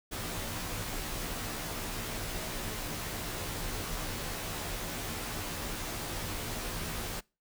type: noise with comb filter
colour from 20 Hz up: pink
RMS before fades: -37 dBFS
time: 0.11-7.21 s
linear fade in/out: 20 ms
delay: 15 ms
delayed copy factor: -0.85
effects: noise-tail reverb RT60 0.3 s tail -25 dB re dry